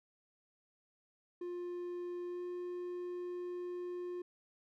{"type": "tone with pitch glide", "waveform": "triangle", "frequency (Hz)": [353, 355.7], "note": ["F4", "F4"], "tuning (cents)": [19, 32], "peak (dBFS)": -37, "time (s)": [1.41, 4.22], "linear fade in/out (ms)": 5, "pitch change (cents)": 13, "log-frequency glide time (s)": [2.27, 2.42], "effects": []}